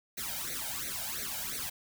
white noise with flanger, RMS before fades -37 dBFS, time 0.17-1.7 s, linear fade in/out 10 ms, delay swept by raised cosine 0.48 to 1.34 ms, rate 2.9 Hz, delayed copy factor +0.95, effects none

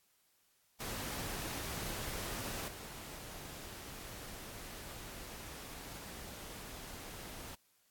pink noise with level steps, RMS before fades -41 / -48 dBFS, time 0.8-7.55 s, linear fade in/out 5 ms, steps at 2.68 s, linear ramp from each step 2 ms, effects white hiss -73 dBFS RMS until 7.9 s + AAC 64 kbps

